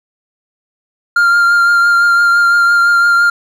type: tone with vibrato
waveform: triangle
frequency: 1396.9 Hz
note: F6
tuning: in tune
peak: -5 dBFS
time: 1.16-3.3 s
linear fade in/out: 5 ms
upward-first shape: triangle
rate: 5.9 Hz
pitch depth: 20 cents each way
effects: none

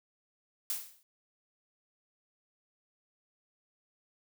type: noise with exponential decay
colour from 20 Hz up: blue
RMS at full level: -31 dBFS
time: 0.7-1.03 s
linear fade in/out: 1 ms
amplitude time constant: 71 ms
effects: none

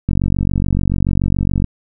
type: click train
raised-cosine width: 5 ms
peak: -4 dBFS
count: 74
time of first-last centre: 0.09-1.643 s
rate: 47 Hz
effects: none

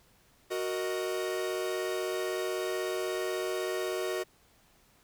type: chord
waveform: 45% pulse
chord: D# minor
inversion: first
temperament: equal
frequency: 370 / 466.2 / 622.3 Hz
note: F#4 / A#4 / D#5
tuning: 0 / 0 / 0 cents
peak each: -33 / -37 / -37 dBFS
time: 0.5-4.24 s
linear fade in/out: 20 ms
effects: pink hiss -64 dBFS RMS until 5.03 s

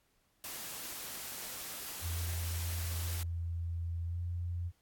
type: noise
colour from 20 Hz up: white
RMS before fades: -43 dBFS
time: 0.44-3.23 s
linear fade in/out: 0 ms
type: tone with pitch glide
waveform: sine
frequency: 84.6 to 86.98 Hz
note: E2 to F2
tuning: +45 to -6 cents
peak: -34 dBFS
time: 2.01-4.72 s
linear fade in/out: 50 ms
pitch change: +49 cents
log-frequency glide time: 4.06-4.19 s
effects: pink hiss -74 dBFS RMS until 4.81 s + AAC 64 kbps

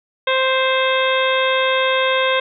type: harmonic tone with a mistuned harmonic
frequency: 523.3 Hz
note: C5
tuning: in tune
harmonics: 1 / 2 / 3 / 4 / 5 / 6 / 7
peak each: -18 / -21 / -23 / -24 / -25 / -26 / -26 dBFS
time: 0.27-2.4 s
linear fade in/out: 5 ms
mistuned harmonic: 6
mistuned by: +63 cents
effects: none

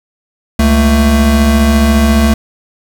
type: tone pair together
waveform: square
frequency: 69.5 / 223 Hz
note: C#2 / A3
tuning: +5 / +23 cents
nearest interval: octave + minor sixth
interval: 2018 cents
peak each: -10 dBFS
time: 0.59-2.34 s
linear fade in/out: 5 ms
effects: 7-bit

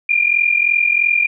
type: tone pair together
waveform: sine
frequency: 2384 / 2427 Hz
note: D7 / D#7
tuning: +25 / -44 cents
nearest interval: unison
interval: 31 cents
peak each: -15 dBFS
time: 0.09-1.27 s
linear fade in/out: 5 ms
effects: none

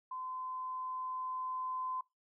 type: tone with level ramp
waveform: sine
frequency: 1026 Hz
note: C6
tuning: 34 cents flat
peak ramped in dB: -39 to -35 dBFS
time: 0.11-2.01 s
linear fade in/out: 5 ms
effects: noise-tail reverb RT60 0.2 s tail -22 dB re dry

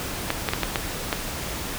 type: clicks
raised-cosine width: 0.3 ms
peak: -6 dBFS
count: 6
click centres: 0.304 / 0.488 / 0.535 / 0.633 / 0.758 / 1.128 s
effects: pink hiss -31 dBFS RMS until 1.78 s

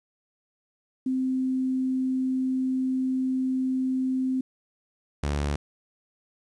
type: tone pair in turn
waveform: sine / sawtooth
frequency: 259.7 / 72.35 Hz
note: C4 / D2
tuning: -13 / -25 cents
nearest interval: octave + minor seventh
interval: 2212 cents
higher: first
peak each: -23 / -21 dBFS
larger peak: second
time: 1.06-4.41 / 5.23-5.56 s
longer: first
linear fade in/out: 5 ms
effects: resampled to 22050 Hz + 10-bit

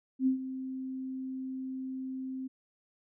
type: tone with ADSR envelope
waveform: sine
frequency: 261.6 Hz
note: C4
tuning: in tune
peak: -22 dBFS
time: 0.19-2.48 s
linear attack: 76 ms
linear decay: 110 ms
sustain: -13 dB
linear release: 15 ms
effects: none

